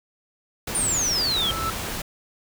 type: noise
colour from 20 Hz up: pink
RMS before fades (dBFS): -30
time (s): 0.67-2.02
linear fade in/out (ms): 5
type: exponential sweep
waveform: sine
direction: down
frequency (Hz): 9397 to 3139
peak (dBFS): -21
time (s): 0.75-1.51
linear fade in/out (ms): 0
type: tone with exponential growth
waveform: triangle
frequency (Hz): 1318.5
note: E6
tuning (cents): 0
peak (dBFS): -21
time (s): 1.01-1.7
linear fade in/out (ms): 2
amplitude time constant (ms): 150
type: click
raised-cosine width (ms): 2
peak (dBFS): -25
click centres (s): 1.887
effects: none